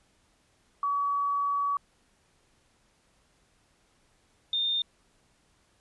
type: tone pair in turn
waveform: sine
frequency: 1136 / 3629 Hz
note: C#6 / A#7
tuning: +42 / -47 cents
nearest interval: octave + minor sixth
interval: 2011 cents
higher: second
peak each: -25 dBFS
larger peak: neither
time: 0.83-1.77 / 4.53-4.82 s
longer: first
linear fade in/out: 2 ms
effects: pink hiss -67 dBFS RMS until 5.8 s + resampled to 24000 Hz